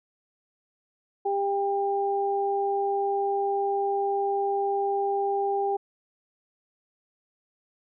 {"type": "tone pair together", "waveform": "sine", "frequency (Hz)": [398.2, 796.4], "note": ["G4", "G5"], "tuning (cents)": [27, 27], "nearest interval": "octave", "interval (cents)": 1200, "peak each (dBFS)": -26, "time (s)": [1.25, 5.77], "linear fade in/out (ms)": 10, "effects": []}